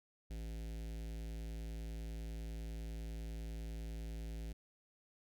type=tone with notch filter; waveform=square; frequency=55 Hz; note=A1; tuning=in tune; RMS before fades=-44 dBFS; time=0.3-4.53 s; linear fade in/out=10 ms; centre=1100 Hz; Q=0.74; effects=none